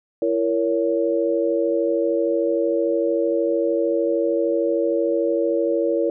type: chord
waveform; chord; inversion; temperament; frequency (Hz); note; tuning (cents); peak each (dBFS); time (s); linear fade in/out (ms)
sine; A# diminished; second; just; 335.6 / 466.2 / 559.4; E4 / A#4 / C#5; +31 / 0 / +16; -22; 0.22-6.1; 2
effects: none